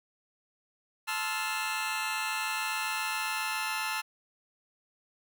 20% pulse chord, F major seventh, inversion first, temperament just, 873.1 / 1047.7 / 1309.6 / 1396.9 Hz, A5 / C6 / E6 / F6, -14 / +2 / -12 / 0 cents, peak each -30 / -34 / -32 / -32 dBFS, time 1.07-4.02 s, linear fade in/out 20 ms, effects none

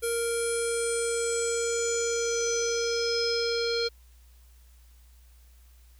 square tone with low-pass filter sweep, 466.2 Hz, A#4, in tune, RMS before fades -28 dBFS, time 0.02-3.89 s, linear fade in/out 20 ms, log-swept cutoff 11000 to 4400 Hz, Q 9.5, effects added 60 Hz sine -52 dBFS peak until 5.99 s + white hiss -64 dBFS RMS until 5.99 s

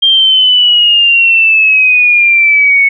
sine exponential sweep, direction down, 3198 to 2204 Hz, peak -4 dBFS, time 0.02-2.89 s, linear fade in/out 10 ms, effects none

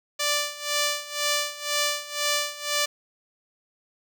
5% pulse tone with tremolo, 587.3 Hz, D5, in tune, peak -10 dBFS, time 0.19-2.86 s, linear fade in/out 10 ms, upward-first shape sine, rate 2 Hz, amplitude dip 85%, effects none

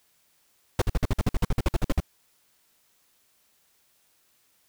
brown noise bursts, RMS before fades -21 dBFS, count 16, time 0.79-2.002 s, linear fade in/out 2 ms, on 27 ms, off 52 ms, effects white hiss -66 dBFS RMS until 4.68 s

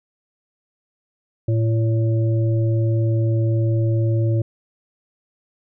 harmonic tone, 112.6 Hz, A2, 40 cents sharp, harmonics 1 / 3 / 5, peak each -16 / -26 / -30 dBFS, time 1.48-4.42 s, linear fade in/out 5 ms, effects none

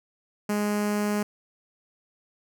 sawtooth tone with notch filter, 207.7 Hz, G#3, in tune, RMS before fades -26 dBFS, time 0.49-1.23 s, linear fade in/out 5 ms, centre 3600 Hz, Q 1.6, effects none

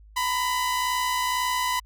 sawtooth tone pair together, 940 / 1002 Hz, A#5 / B5, +14 / +25 cents, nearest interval minor second, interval 111 cents, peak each -29 / -20 dBFS, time 0.16-1.8 s, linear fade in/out 10 ms, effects added 52 Hz sine -47 dBFS peak until 1.85 s

